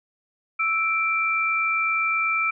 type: tone pair together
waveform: sine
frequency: 1318.5 / 2349 Hz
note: E6 / D7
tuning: 0 / 0 cents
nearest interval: minor seventh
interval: 1000 cents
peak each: -24 / -22 dBFS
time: 0.59-2.51 s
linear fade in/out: 10 ms
effects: none

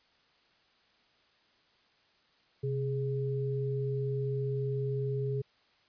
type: tone pair together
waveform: sine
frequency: 130.81 / 415.3 Hz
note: C3 / G#4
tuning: 0 / 0 cents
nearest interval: octave + minor sixth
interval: 2000 cents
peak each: -31 / -34 dBFS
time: 2.63-5.42 s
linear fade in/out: 10 ms
effects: white hiss -67 dBFS RMS until 5.88 s + resampled to 11025 Hz

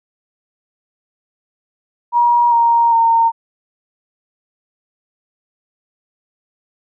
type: tone with pitch steps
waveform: sine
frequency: 954 / 934 / 917 Hz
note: A#5 / A#5 / A#5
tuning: +40 / +3 / -29 cents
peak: -9 dBFS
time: 2.12-3.32 s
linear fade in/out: 50 ms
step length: 400 ms
effects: none

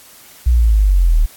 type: linear sweep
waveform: sine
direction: down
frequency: 62.2 to 36.43 Hz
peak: -8 dBFS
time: 0.46-1.26 s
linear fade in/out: 10 ms
effects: white hiss -42 dBFS RMS until 1.36 s + AAC 64 kbps

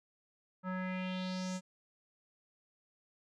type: tone with low-pass filter sweep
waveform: square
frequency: 185 Hz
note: F#3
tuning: in tune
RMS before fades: -38 dBFS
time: 0.63-1.61 s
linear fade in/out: 50 ms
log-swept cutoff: 1300 to 7700 Hz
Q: 3.3
effects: none

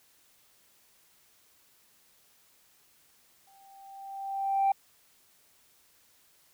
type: tone with exponential growth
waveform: sine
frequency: 784 Hz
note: G5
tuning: in tune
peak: -19 dBFS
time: 3.47-4.72 s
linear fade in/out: 5 ms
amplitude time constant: 270 ms
effects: tanh soft clip ceiling -19 dBFS + white hiss -64 dBFS RMS until 6.53 s

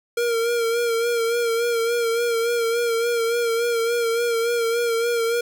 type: tone with vibrato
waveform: square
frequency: 466.2 Hz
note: A#4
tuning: in tune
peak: -20 dBFS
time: 0.17-5.41 s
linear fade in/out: 5 ms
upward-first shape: sine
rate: 3.5 Hz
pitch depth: 40 cents each way
effects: none

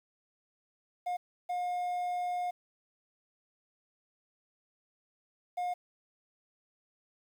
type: tone bursts at uneven times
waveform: triangle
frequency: 715 Hz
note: F5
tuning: 41 cents sharp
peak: -29 dBFS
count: 3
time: 1.06-1.17 / 1.49-2.51 / 5.57-5.74 s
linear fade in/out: 10 ms
effects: 10-bit

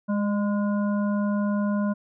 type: harmonic tone with a mistuned harmonic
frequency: 205.8 Hz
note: G#3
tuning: 16 cents flat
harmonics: 1 / 3 / 5 / 7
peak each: -22 / -32 / -36 / -39 dBFS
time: 0.08-1.94 s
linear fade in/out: 20 ms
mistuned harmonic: 3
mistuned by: -24 cents
effects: none

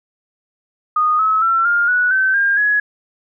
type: tone with pitch steps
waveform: sine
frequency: 1235 / 1290.4 / 1348.3 / 1408.8 / 1472.1 / 1538.1 / 1607.2 / 1679.3 Hz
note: D#6 / E6 / E6 / F6 / F#6 / G6 / G6 / G#6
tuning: -13 / -37 / +39 / +15 / -9 / -33 / +43 / +19 cents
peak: -12 dBFS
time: 0.96-2.8 s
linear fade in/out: 5 ms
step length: 230 ms
effects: none

